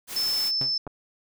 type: noise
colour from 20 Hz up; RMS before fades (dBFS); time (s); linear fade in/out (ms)
white; -35; 0.07-0.52; 50
type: tone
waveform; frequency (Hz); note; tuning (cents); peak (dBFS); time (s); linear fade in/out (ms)
sine; 5274; E8; 0; -23; 0.16-0.78; 5
type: tone with exponential decay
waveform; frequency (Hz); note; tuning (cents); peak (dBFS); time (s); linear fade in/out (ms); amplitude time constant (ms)
sawtooth; 130; C3; -11; -26; 0.61-0.77; 2; 33
type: clicks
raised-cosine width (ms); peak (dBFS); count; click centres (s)
1; -22 / -25; 2; 0.868 / 0.875
effects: none